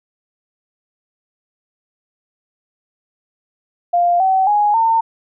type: tone with pitch steps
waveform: sine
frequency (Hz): 698.5 / 761.7 / 830.7 / 905.8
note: F5 / G5 / G#5 / A#5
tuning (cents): 0 / -50 / 0 / -50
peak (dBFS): -11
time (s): 3.93-5.01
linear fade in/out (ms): 10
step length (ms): 270
effects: none

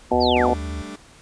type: harmonic tone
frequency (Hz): 123.47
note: B2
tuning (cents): 0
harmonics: 2 / 3 / 4 / 5 / 6 / 7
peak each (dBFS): -23 / -23 / -23 / -23 / -23 / -23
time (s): 0.11-0.54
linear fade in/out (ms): 5
type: tone with vibrato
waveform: sine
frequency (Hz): 77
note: D#2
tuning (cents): -17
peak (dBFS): -27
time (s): 0.13-0.82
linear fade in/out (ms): 5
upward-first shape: sine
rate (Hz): 12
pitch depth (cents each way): 89
type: linear sweep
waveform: sine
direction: down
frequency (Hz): 4987 to 115.3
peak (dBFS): -23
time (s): 0.2-0.52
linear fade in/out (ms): 20
type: chord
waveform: sawtooth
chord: G suspended second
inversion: none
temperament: just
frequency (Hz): 196 / 220.5 / 294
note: G3 / A3 / D4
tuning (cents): 0 / +4 / +2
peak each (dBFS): -34 / -34 / -31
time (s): 0.36-0.96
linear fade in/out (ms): 5
effects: pink hiss -49 dBFS RMS until 1.21 s + resampled to 22050 Hz

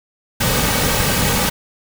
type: noise with comb filter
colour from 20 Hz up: pink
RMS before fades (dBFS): -17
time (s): 0.4-1.5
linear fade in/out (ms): 10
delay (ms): 2.9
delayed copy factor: -0.55
effects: none

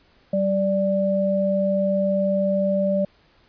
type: tone pair together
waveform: sine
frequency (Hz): 193.07 / 587.3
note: G3 / D5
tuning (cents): -26 / 0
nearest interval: octave + perfect fifth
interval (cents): 1926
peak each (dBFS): -22 / -20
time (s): 0.33-3.05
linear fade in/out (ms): 5
effects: pink hiss -58 dBFS RMS until 3.48 s + resampled to 11025 Hz

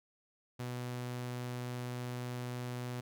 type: tone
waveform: sawtooth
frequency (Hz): 123.47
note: B2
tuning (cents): 0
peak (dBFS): -34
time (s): 0.59-3.01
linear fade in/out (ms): 10
effects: none

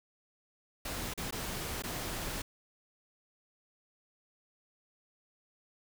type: noise with dropouts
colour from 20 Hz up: pink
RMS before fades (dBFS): -38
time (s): 0.85-2.42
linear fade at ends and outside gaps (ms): 5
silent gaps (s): 1.138-1.176 / 1.309-1.324 / 1.823-1.836
effects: none

